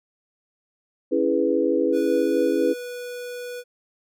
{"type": "chord", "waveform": "sine", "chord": "C# minor seventh", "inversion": "none", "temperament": "equal", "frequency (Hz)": [277.2, 329.6, 415.3, 493.9], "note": ["C#4", "E4", "G#4", "B4"], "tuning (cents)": [0, 0, 0, 0], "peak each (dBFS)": [-25, -23, -24, -23], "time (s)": [1.11, 2.74], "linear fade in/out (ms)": 20}
{"type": "tone", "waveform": "square", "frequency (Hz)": 490, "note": "B4", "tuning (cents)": -14, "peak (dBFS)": -32, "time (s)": [1.92, 3.64], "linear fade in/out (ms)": 50}
{"effects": []}